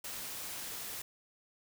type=noise; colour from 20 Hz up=white; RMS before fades=-42 dBFS; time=0.04-1.02 s; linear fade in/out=5 ms; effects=none